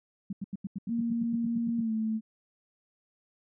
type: tone bursts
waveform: sine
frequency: 196 Hz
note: G3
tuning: in tune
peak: -31 dBFS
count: 14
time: 0.3-1.811 s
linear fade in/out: 5 ms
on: 29 ms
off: 85 ms
type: tone with pitch glide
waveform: sine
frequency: 233.1 to 220 Hz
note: A#3 to A3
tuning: 0 to 0 cents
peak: -27 dBFS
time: 0.87-2.21 s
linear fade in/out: 50 ms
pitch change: -100 cents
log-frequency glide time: 1.77-1.92 s
effects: none